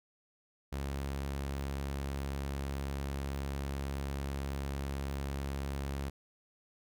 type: tone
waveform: sawtooth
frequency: 69.1 Hz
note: C#2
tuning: 5 cents flat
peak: -31 dBFS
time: 0.72-6.1 s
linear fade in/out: 10 ms
effects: none